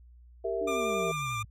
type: chord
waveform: sine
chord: E diminished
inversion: first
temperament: equal with one note detuned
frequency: 392 / 461.9 / 659.3 Hz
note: G4 / Bb4 / E5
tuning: 0 / -16 / 0 cents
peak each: -33 dBFS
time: 0.44-1.12 s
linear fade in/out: 10 ms
type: exponential sweep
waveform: sine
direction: down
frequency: 313.8 to 103.83 Hz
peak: -36 dBFS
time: 0.61-1.45 s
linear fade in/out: 5 ms
type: tone with vibrato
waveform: 25% pulse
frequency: 1191 Hz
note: D6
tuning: 24 cents sharp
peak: -28 dBFS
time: 0.67-1.43 s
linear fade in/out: 10 ms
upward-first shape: sine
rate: 11 Hz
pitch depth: 16 cents each way
effects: added 60 Hz sine -51 dBFS peak until 1.5 s + low-pass 10000 Hz 12 dB/octave